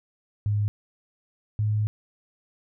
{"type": "tone pair in turn", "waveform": "sine", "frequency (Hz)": [103.83, 106.32], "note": ["G#2", "G#2"], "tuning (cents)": [0, 41], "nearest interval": "unison", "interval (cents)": 41, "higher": "second", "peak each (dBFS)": -21, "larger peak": "neither", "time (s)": [[0.46, 0.68], [1.59, 1.87]], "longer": "second", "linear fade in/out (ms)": 0, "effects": []}